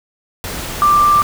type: tone in noise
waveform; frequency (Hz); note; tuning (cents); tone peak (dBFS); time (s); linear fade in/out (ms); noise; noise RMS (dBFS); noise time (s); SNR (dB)
sine; 1181; D6; +9; -8; 0.82-1.22; 0; pink; -25; 0.44-1.23; +14
effects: none